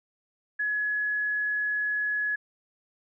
sine tone, 1691 Hz, G#6, 31 cents sharp, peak -25 dBFS, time 0.59-2.36 s, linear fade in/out 10 ms, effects none

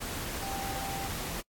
sine tone in noise, 784 Hz, G5, in tune, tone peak -37 dBFS, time 0.41-1.08 s, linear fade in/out 20 ms, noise pink, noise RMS -37 dBFS, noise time 0-1.42 s, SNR -3 dB, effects noise-tail reverb RT60 0.1 s tail -26 dB re dry + AAC 64 kbps

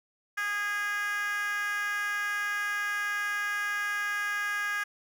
10% pulse tone with high-pass filter, 410.8 Hz, G#4, 19 cents flat, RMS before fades -31 dBFS, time 0.37-4.84 s, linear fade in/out 10 ms, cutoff 1500 Hz, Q 6.5, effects none

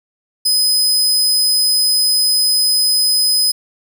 sawtooth tone, 5030 Hz, D#8, 18 cents sharp, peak -9 dBFS, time 0.45-3.52 s, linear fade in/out 10 ms, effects 8-bit

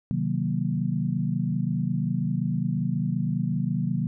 sine chord, C half-diminished seventh, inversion none, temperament equal with one note detuned, 130.06 / 155.56 / 185 / 233.1 Hz, C3 / Eb3 / Gb3 / Bb3, -10 / 0 / 0 / 0 cents, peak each -29 / -28 / -28 / -31 dBFS, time 0.11-4.07 s, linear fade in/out 0 ms, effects none

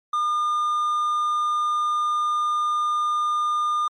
triangle tone, 1210 Hz, D#6, 49 cents flat, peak -18 dBFS, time 0.13-3.88 s, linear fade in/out 5 ms, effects MP3 48 kbps

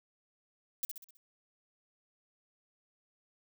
violet noise with echo, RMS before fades -34 dBFS, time 0.83-0.85 s, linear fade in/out 0 ms, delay 64 ms, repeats 5, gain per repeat -6 dB, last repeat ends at 1.17 s, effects none

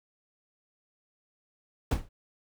brown noise with exponential decay, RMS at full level -18 dBFS, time 1.91-2.09 s, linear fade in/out 5 ms, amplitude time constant 37 ms, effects none

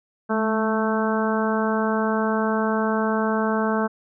harmonic tone with a mistuned harmonic, 220 Hz, A3, in tune, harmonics 1 / 2 / 3 / 4 / 5 / 6 / 7, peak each -23 / -26 / -28 / -29 / -30 / -31 / -31 dBFS, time 0.29-3.88 s, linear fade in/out 20 ms, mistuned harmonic 1, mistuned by -30 cents, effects none

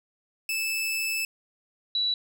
sawtooth / sine tone pair in turn, 2626 / 3935 Hz, E7 / B7, -7 / -7 cents, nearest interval perfect fifth, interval 700 cents, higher second, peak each -23 dBFS, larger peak neither, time 0.49-1.25 / 1.95-2.14 s, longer first, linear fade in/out 2 ms, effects none

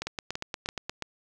two click trains, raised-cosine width 0.2 ms, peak -15 / -15 dBFS, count 4 / 8, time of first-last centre 0.02-1.023 / 0.07-0.895 s, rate 2.99 / 8.48 Hz, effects none

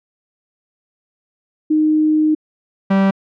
sine / 45% pulse tone pair in turn, 308.6 / 194.41 Hz, D#4 / G3, -14 / -14 cents, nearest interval minor sixth, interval 800 cents, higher first, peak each -11 dBFS, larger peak neither, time 1.7-2.35 / 2.9-3.11 s, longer first, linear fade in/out 10 ms, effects low-pass 2000 Hz 12 dB/octave

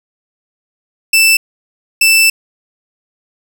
sawtooth tone bursts at uneven times, 2652 Hz, E7, 10 cents sharp, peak -3 dBFS, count 2, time 1.13-1.37 / 2.01-2.3 s, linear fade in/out 5 ms, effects none

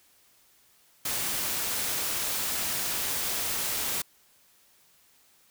white noise, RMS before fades -30 dBFS, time 1.05-4.02 s, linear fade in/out 5 ms, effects white hiss -62 dBFS RMS until 5.5 s

